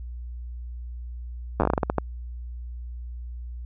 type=slowing click train; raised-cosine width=1 ms; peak=-7 dBFS; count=12; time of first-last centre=1.6-1.983 s; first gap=9 ms; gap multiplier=1.25; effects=added 60 Hz sine -33 dBFS peak until 3.65 s